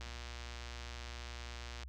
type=click train; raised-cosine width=0.2 ms; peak=-30 dBFS; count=218; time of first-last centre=0.01-1.834 s; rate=119 Hz; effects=added 64 Hz sine -45 dBFS peak until 1.88 s + Opus 48 kbps